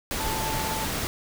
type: tone in noise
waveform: sine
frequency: 880 Hz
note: A5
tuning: in tune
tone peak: -31 dBFS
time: 0.2-0.85 s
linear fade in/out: 0 ms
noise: pink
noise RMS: -29 dBFS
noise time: 0.11-1.07 s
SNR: -5 dB
effects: none